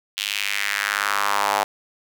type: tone with high-pass filter sweep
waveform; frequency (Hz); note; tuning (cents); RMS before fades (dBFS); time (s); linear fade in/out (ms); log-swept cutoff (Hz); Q
square; 50.7; G#1; -41; -23; 0.17-1.64; 5; 3100 to 780; 2.7
effects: none